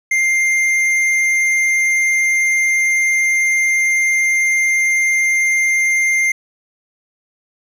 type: tone with tanh clipping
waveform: sine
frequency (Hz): 2103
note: C7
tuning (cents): +8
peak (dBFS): -14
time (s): 0.11-6.32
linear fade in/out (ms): 5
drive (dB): 10
effects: none